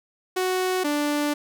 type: tone pair in turn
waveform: sawtooth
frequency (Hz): 370 / 293.7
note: F#4 / D4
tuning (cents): 0 / 0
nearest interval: major third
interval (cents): 400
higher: first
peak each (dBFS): -18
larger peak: neither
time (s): 0.36-0.84 / 0.84-1.34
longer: second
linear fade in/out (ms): 10
effects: none